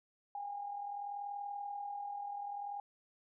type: tone with amplitude modulation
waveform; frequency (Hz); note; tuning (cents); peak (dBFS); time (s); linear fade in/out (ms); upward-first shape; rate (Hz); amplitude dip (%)
sine; 812; G#5; -39; -37; 0.35-2.8; 2; sine; 40.6; 50
effects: none